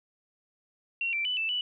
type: tone with pitch steps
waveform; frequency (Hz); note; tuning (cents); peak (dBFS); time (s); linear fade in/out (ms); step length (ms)
sine; 2738 / 2344 / 2989 / 2647 / 2963; F7 / D7 / F#7 / E7 / F#7; -35 / -4 / +17 / +7 / +2; -27; 1.01-1.61; 2; 120
effects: none